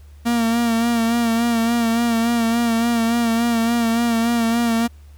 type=tone with vibrato; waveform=45% pulse; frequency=232.1 Hz; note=A#3; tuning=7 cents flat; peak=-16 dBFS; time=0.25-4.88 s; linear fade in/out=20 ms; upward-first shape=sine; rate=3.5 Hz; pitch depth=40 cents each way; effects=added 73 Hz sine -40 dBFS peak until 5.17 s + pink hiss -57 dBFS RMS until 5.17 s